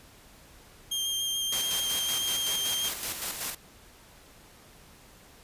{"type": "tone with vibrato", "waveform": "sawtooth", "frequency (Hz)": 3192, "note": "G7", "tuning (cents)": 31, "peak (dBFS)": -25, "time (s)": [0.91, 2.89], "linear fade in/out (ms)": 10, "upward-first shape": "square", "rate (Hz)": 6.9, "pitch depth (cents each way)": 12}
{"type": "noise with tremolo", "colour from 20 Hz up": "white", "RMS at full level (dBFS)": -32, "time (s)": [1.52, 3.55], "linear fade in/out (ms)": 5, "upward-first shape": "square", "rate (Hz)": 5.3, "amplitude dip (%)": 45}
{"effects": ["pink hiss -54 dBFS RMS until 5.43 s", "resampled to 32000 Hz"]}